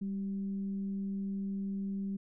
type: tone with frequency modulation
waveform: sine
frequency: 197 Hz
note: G3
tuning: 9 cents sharp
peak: -33 dBFS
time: 0.01-2.17 s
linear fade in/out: 10 ms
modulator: 187 Hz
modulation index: 0.2
effects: none